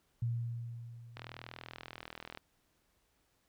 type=tone with exponential decay; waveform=sine; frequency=117.5 Hz; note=A#2; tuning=14 cents sharp; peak=-30 dBFS; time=0.22-2.02 s; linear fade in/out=5 ms; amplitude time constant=390 ms
type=click train; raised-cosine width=0.3 ms; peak=-28 dBFS; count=50; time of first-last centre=1.17-2.374 s; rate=40.7 Hz
effects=pink hiss -75 dBFS RMS until 3.48 s